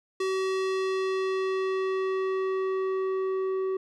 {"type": "tone with low-pass filter sweep", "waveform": "square", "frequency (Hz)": 380, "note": "F#4", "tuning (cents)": 46, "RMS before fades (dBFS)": -28, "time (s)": [0.2, 3.77], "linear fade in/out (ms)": 5, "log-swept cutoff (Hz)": [7000, 850], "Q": 0.72, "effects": []}